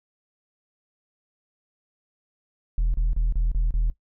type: tone bursts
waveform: sine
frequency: 40.6 Hz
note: E1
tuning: 26 cents flat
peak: -16 dBFS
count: 6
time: 2.78-3.9 s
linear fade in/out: 0 ms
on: 160 ms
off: 32 ms
effects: noise-tail reverb RT60 0.1 s tail -17 dB re dry + tanh soft clip ceiling -18 dBFS